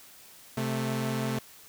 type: tone pair together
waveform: sawtooth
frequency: 130.81 / 220 Hz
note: C3 / A3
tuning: 0 / 0 cents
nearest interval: major sixth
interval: 900 cents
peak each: -27 dBFS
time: 0.57-1.39 s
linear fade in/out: 5 ms
effects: white hiss -52 dBFS RMS until 1.68 s